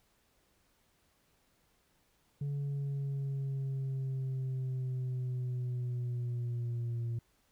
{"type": "exponential sweep", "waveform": "sine", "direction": "down", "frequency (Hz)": [142.7, 116.54], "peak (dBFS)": -30, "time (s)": [2.41, 7.19], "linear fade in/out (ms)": 5, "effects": ["tanh soft clip ceiling -32 dBFS", "pink hiss -72 dBFS RMS until 7.51 s"]}